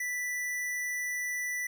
square tone, 1975.5 Hz, B6, in tune, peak -32 dBFS, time 0-1.67 s, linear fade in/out 5 ms, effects none

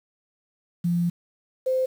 sine tone pair in turn, 172.8 / 517.8 Hz, F3 / C5, -18 / -18 cents, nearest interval octave + perfect fifth, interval 1900 cents, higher second, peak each -20 dBFS, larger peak neither, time 0.84-1.1 / 1.66-1.86 s, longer first, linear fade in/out 10 ms, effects 8-bit

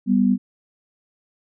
sine tone pair together, 196 / 246.9 Hz, G3 / B3, 0 / 0 cents, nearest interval major third, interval 400 cents, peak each -17 dBFS, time 0.06-0.38 s, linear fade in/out 50 ms, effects none

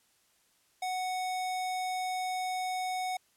square tone, 740 Hz, F#5, in tune, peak -32 dBFS, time 0.82-3.17 s, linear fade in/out 5 ms, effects white hiss -69 dBFS RMS until 3.36 s + low-pass 12000 Hz 12 dB/octave

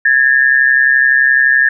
sine tone pair together, 1661.2 / 1792.9 Hz, G#6 / A6, 0 / +32 cents, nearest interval minor second, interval 132 cents, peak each -10 dBFS, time 0.05-1.69 s, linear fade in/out 5 ms, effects none

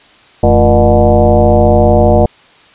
sine tone with frequency modulation, 346.6 Hz, F4, 13 cents flat, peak -4 dBFS, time 0.43-2.26 s, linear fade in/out 5 ms, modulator 128 Hz, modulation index 3, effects white hiss -43 dBFS RMS until 2.74 s + resampled to 8000 Hz

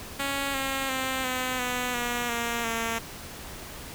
5% pulse tone with pitch steps, 277.2 / 269.6 / 262.2 / 255.1 / 248.1 / 241.3 / 234.7 / 228.3 Hz, C#4 / C#4 / C4 / C4 / B3 / B3 / A#3 / A#3, 0 / -48 / +4 / -44 / +8 / -40 / +12 / -36 cents, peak -16 dBFS, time 0.19-2.99 s, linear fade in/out 10 ms, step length 350 ms, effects pink hiss -41 dBFS RMS until 3.94 s

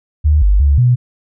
sine tone with pitch steps, 75.2 / 49.53 / 70.9 / 123.4 Hz, D2 / G1 / C#2 / B2, +42 / +19 / +40 / -1 cents, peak -7 dBFS, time 0.24-0.96 s, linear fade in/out 20 ms, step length 180 ms, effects none

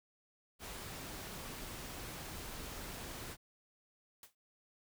pink noise, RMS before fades -46 dBFS, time 0.59-3.37 s, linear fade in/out 50 ms
white noise with exponential decay, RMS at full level -50 dBFS, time 4.23-4.35 s, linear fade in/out 2 ms, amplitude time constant 25 ms
effects none

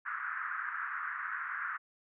white band-pass noise, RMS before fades -38 dBFS, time 0.05-1.78 s, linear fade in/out 20 ms, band 1200 to 1700 Hz, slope 48 dB/octave, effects none

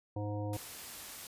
harmonic tone, 103.9 Hz, G#2, 1 cent sharp, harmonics 1 / 3 / 5 / 7 / 9, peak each -36 / -41 / -42 / -47 / -49 dBFS, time 0.16-0.57 s, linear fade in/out 5 ms
white noise, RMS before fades -46 dBFS, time 0.53-1.27 s, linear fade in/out 2 ms
effects resampled to 32000 Hz

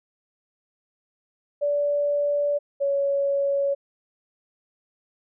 sine tone pair in turn, 579 / 559.3 Hz, D5 / C#5, -25 / +15 cents, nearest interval minor second, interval 60 cents, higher first, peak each -20 dBFS, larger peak neither, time 1.61-2.59 / 2.8-3.75 s, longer first, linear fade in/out 20 ms, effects none

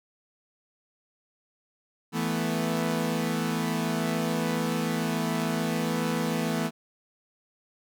sawtooth chord, E suspended fourth, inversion none, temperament equal, 164.81 / 220 / 246.9 Hz, E3 / A3 / B3, 0 / 0 / 0 cents, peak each -26 / -26 / -27 dBFS, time 2.12-6.71 s, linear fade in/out 50 ms, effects none

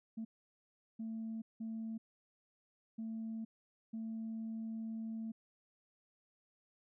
sine tone bursts at uneven times, 223.5 Hz, A3, 27 cents sharp, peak -38 dBFS, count 5, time 0.17-0.25 / 0.99-1.42 / 1.6-1.98 / 2.98-3.45 / 3.93-5.32 s, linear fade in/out 10 ms, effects tanh soft clip ceiling -36 dBFS

